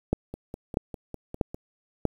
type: two click trains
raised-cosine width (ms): 2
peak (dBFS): -9 / -22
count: 4 / 7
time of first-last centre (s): 0.13-2.053 / 0.34-1.545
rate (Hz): 1.56 / 4.98
effects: 8-bit